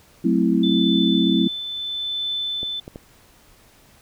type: chord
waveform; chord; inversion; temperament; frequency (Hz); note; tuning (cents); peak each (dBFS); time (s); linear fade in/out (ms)
sine; F# half-diminished seventh; none; equal; 185 / 220 / 261.6 / 329.6; F#3 / A3 / C4 / E4; 0 / 0 / 0 / 0; -21; 0.24-1.48; 10
type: tone with tremolo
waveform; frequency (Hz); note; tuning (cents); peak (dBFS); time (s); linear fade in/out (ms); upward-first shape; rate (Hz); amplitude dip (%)
sine; 3520; A7; 0; -22; 0.63-2.8; 5; triangle; 0.74; 45
type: clicks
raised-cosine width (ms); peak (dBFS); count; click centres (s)
2; -21; 3; 2.631 / 2.879 / 2.959
effects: pink hiss -53 dBFS RMS until 4.01 s